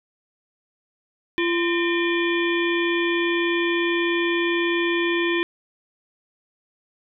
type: harmonic tone with a mistuned harmonic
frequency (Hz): 342.7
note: F4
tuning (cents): -33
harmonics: 1 / 3 / 5 / 7 / 9 / 10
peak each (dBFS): -21 / -31 / -27 / -28 / -34 / -33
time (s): 1.38-5.43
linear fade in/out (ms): 0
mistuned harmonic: 5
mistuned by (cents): +100
effects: none